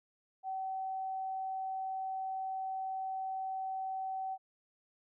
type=tone; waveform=sine; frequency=763 Hz; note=G5; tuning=47 cents flat; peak=-35 dBFS; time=0.43-4.38 s; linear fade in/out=50 ms; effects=none